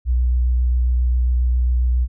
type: tone with vibrato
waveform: sine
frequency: 61.5 Hz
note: B1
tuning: 7 cents flat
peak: -14 dBFS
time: 0.05-2.08 s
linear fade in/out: 50 ms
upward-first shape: triangle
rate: 7.4 Hz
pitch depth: 19 cents each way
effects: none